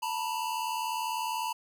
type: tone pair together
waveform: square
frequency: 894 / 974 Hz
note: A5 / B5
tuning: +27 / -24 cents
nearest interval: minor second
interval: 149 cents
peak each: -34 / -34 dBFS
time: 0.02-1.53 s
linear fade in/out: 10 ms
effects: none